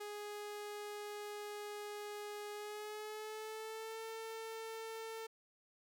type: tone with pitch glide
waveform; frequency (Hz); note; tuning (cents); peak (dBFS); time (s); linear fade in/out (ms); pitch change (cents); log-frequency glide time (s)
sawtooth; 415.3 to 447.7; G#4 to A4; 0 to +30; -40; 0-5.27; 10; +130; 2.52-4.01
effects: none